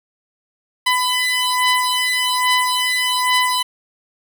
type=beating tone pair; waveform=15% pulse; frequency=1001 / 1002.2 Hz; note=B5 / B5; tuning=+23 / +25 cents; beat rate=1.2 Hz; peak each=-12 dBFS; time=0.86-3.63 s; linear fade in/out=10 ms; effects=none